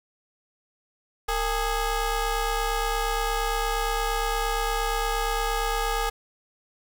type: ring-modulated tone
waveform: 20% pulse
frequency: 423.3 Hz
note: G#4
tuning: 33 cents sharp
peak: -16 dBFS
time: 1.28-6.1 s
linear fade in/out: 10 ms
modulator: 389 Hz
effects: none